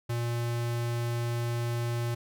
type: tone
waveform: square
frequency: 118.5 Hz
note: A#2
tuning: 29 cents sharp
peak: -29 dBFS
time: 0.09-2.15 s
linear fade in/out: 10 ms
effects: none